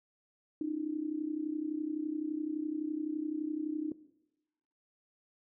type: tone with amplitude modulation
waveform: sine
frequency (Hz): 306.5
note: D#4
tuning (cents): -26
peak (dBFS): -29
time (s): 0.61-3.92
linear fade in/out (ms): 2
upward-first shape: sine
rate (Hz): 31.8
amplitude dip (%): 80
effects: noise-tail reverb RT60 1.0 s tail -18 dB re dry